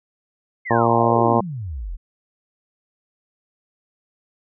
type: exponential sweep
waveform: sine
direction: down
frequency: 2168 to 35.82 Hz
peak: -26 dBFS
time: 0.65-1.97 s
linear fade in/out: 20 ms
type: harmonic tone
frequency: 116.54 Hz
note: A#2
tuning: in tune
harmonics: 1 / 2 / 3 / 4 / 5 / 6 / 7 / 8 / 9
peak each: -23 / -23 / -23 / -23 / -23 / -23 / -23 / -23 / -23 dBFS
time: 0.7-1.41 s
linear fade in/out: 10 ms
effects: none